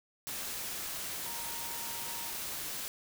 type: tone in noise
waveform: sine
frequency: 932.3 Hz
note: A#5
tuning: in tune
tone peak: -47 dBFS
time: 1.26-2.3 s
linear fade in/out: 0 ms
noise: white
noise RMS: -39 dBFS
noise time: 0.27-2.88 s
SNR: -11 dB
effects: none